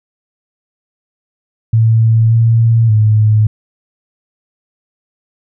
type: tone with pitch steps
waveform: sine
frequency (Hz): 112.7 / 114.6 / 107.7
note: A2 / A#2 / A2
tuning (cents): +42 / -29 / -37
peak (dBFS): -6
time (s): 1.73-3.47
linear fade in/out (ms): 5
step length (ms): 580
effects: none